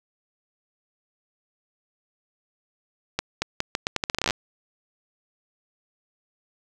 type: accelerating click train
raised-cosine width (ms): 0.2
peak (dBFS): -6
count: 17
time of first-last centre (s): 3.19-4.308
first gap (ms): 230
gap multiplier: 0.8
effects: none